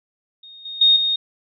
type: tone with level steps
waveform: sine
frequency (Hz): 3707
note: A#7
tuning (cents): -10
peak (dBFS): -39 / -29 / -10 / -17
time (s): 0.43-1.16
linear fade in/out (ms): 5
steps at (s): 0.65 / 0.81 / 0.96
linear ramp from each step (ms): 5
effects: none